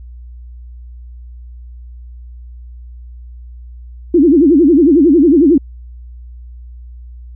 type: tone with vibrato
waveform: sine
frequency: 308.9 Hz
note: D#4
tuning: 12 cents flat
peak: -5 dBFS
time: 4.14-5.58 s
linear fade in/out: 5 ms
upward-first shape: sine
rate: 11 Hz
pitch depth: 250 cents each way
effects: added 60 Hz sine -30 dBFS peak until 7.35 s